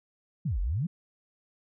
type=exponential two-way sweep; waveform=sine; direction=down then up; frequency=190 to 41.2 to 190 Hz; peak=-26 dBFS; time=0.45-0.87 s; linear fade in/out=10 ms; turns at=0.6 s; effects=none